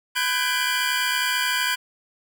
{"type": "tone cluster", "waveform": "25% pulse", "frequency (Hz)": [1003, 1497, 1566, 1639, 2384], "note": ["B5", "F#6", "G6", "G#6", "D7"], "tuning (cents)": [26, 20, -2, -23, 25], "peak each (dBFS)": -24, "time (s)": [0.15, 1.76], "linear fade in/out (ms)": 20, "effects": []}